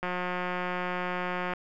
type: click train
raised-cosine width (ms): 0.5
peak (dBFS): -17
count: 272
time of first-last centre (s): 0.03-1.536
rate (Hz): 180
effects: none